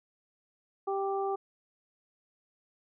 harmonic tone, 392 Hz, G4, in tune, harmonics 1 / 2 / 3, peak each -31 / -33 / -39 dBFS, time 0.87-1.36 s, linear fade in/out 10 ms, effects none

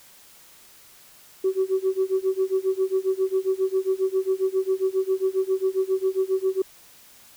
sine tone with tremolo, 380 Hz, F#4, 46 cents sharp, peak -16 dBFS, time 1.44-6.62 s, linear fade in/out 5 ms, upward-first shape sine, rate 7.4 Hz, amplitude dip 95%, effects tanh soft clip ceiling -14 dBFS + white hiss -51 dBFS RMS until 7.36 s

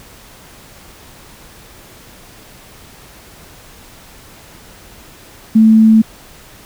sine tone, 220.5 Hz, A3, 4 cents sharp, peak -4 dBFS, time 5.55-6.02 s, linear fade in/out 10 ms, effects pink hiss -40 dBFS RMS until 6.65 s

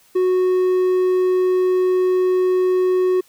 triangle tone, 368 Hz, F#4, 9 cents flat, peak -12 dBFS, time 0.15-3.21 s, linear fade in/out 10 ms, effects white hiss -54 dBFS RMS until 3.28 s

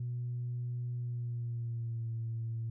sine tone with pitch glide, 121.7 to 114.21 Hz, B2 to A#2, -25 to -35 cents, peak -33 dBFS, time 0-2.7 s, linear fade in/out 5 ms, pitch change -110 cents, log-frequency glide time 0.95-2.12 s, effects tanh soft clip ceiling -30 dBFS

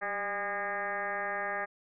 sine tone with frequency modulation, 1221 Hz, D#6, 33 cents flat, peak -31 dBFS, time 0.01-1.66 s, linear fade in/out 20 ms, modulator 206 Hz, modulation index 3.6, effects none

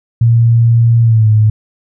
sine tone with pitch glide, 116.4 to 107.98 Hz, A#2 to A2, -2 to -32 cents, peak -5 dBFS, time 0.21-1.5 s, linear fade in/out 5 ms, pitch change -130 cents, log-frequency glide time 1.02-1.28 s, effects none

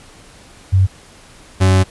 sine / 40% pulse tone pair in turn, 94.9 / 94.08 Hz, F#2 / F#2, +44 / +29 cents, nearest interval unison, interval 15 cents, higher first, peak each -8 dBFS, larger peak neither, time 0.72-0.87 / 1.6-1.84 s, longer second, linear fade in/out 20 ms, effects pink hiss -43 dBFS RMS until 1.9 s + resampled to 24000 Hz

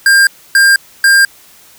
square tone bursts, 1601 Hz, G6, 36 cents sharp, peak -5 dBFS, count 3, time 0.06-1.25 s, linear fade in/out 2 ms, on 210 ms, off 280 ms, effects white hiss -42 dBFS RMS until 1.78 s

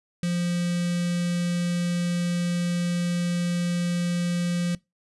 square tone with notch filter, 174.61 Hz, F3, in tune, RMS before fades -25 dBFS, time 0.23-4.75 s, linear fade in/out 2 ms, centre 840 Hz, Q 0.54, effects noise-tail reverb RT60 0.2 s tail -22 dB re dry + resampled to 24000 Hz

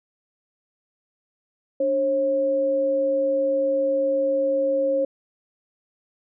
sine tone pair together, 293.3 / 541 Hz, D4 / C#5, -2 / -42 cents, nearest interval major seventh, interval 1060 cents, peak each -29 / -19 dBFS, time 1.8-5.05 s, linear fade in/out 5 ms, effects none

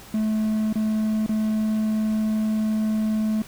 triangle tone with dropouts, 216.6 Hz, A3, 27 cents flat, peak -18 dBFS, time 0.14-3.42 s, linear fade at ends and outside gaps 2 ms, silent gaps 0.728-0.756 / 1.263-1.292 s, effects pink hiss -44 dBFS RMS until 3.47 s

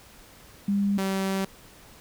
sine / sawtooth tone pair in turn, 200.5 / 192.74 Hz, G3 / G3, +39 / -29 cents, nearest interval minor second, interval 68 cents, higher first, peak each -21 dBFS, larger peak neither, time 0.68-0.98 / 0.98-1.45 s, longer second, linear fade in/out 5 ms, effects pink hiss -51 dBFS RMS until 2 s

